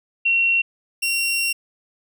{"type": "tone pair in turn", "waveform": ["sine", "sawtooth"], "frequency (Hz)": [2731, 2745], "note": ["F7", "F7"], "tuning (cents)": [-39, -31], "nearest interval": "unison", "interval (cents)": 8, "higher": "second", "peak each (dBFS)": [-15, -16], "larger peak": "first", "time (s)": [[0.25, 0.62], [1.02, 1.53]], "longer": "second", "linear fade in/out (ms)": 10, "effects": []}